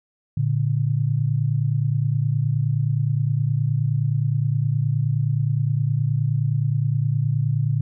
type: tone pair together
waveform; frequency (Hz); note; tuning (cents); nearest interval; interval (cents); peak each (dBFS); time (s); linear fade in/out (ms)
sine; 114.61 / 144.2; A#2 / D3; -29 / -31; major third; 398; -21; 0.37-7.81; 5
effects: none